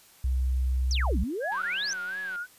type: tone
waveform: sine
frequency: 64.3 Hz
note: C2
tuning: 30 cents flat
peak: -23 dBFS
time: 0.24-1.24 s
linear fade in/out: 5 ms
type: exponential two-way sweep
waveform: sine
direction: down then up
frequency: 6270 to 174.61 to 6270 Hz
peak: -29 dBFS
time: 0.91-1.93 s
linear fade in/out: 0 ms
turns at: 1.19 s
type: tone with vibrato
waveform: sine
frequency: 1546 Hz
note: G6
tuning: 24 cents flat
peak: -31 dBFS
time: 1.4-2.47 s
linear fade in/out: 50 ms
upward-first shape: sine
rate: 2.8 Hz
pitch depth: 160 cents each way
type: click train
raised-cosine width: 0.3 ms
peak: -32 dBFS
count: 158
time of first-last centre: 1.52-2.36 s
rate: 187 Hz
effects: white hiss -56 dBFS RMS until 2.58 s + resampled to 32000 Hz